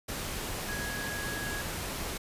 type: tone in noise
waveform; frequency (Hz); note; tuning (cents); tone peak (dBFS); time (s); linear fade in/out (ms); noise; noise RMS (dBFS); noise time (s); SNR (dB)
sine; 1661; G#6; 0; -37; 0.68-1.62; 10; pink; -36; 0.08-2.18; -4
effects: resampled to 32000 Hz